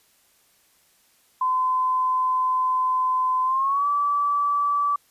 sine tone with pitch glide, 1023 to 1154.9 Hz, C6 to D6, -39 to -29 cents, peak -19 dBFS, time 1.41-4.96 s, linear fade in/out 5 ms, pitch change +210 cents, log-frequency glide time 3.44-3.87 s, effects white hiss -61 dBFS RMS until 5.1 s + resampled to 32000 Hz

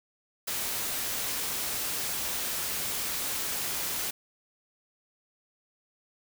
white noise, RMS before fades -32 dBFS, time 0.47-4.11 s, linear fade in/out 10 ms, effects none

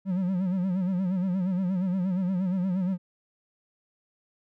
triangle tone with vibrato, 185 Hz, F#3, in tune, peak -22 dBFS, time 0.05-2.98 s, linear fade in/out 50 ms, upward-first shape sine, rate 8.5 Hz, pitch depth 90 cents each way, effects none

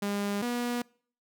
sawtooth tone pair in turn, 202.6 / 241.8 Hz, G#3 / B3, -43 / -36 cents, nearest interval minor third, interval 307 cents, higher second, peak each -25 dBFS, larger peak neither, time 0.02-0.42 / 0.42-0.82 s, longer neither, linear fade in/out 5 ms, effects noise-tail reverb RT60 0.5 s tail -25 dB re dry

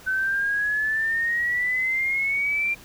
sine exponential sweep, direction up, 1516 to 2381 Hz, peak -21 dBFS, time 0.06-2.75 s, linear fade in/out 20 ms, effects pink hiss -47 dBFS RMS until 2.84 s

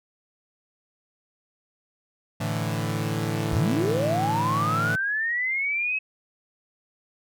sawtooth chord, A suspended fourth, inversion none, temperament equal, 110 / 146.83 / 164.81 Hz, A2 / D3 / E3, 0 / 0 / 0 cents, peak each -24 / -27 / -26 dBFS, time 2.4-4.96 s, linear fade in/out 10 ms
sine linear sweep, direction up, 48.52 to 2579 Hz, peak -23 dBFS, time 3.52-5.99 s, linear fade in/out 10 ms
effects none

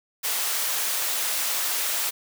white high-pass noise, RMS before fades -26 dBFS, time 0.23-2.11 s, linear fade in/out 20 ms, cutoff 560 Hz, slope 12 dB/octave, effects none

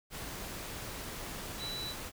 sine tone in noise, 3953 Hz, B7, 1 cent sharp, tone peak -38 dBFS, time 1.58-1.95 s, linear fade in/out 50 ms, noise pink, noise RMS -42 dBFS, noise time 0.1-2.12 s, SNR +1 dB, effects none

